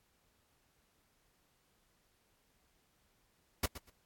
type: noise with echo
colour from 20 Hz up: pink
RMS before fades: -31 dBFS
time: 3.63-3.66 s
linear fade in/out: 5 ms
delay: 120 ms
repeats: 2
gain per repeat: -14 dB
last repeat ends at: 3.9 s
effects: pink hiss -74 dBFS RMS until 4.05 s + AAC 64 kbps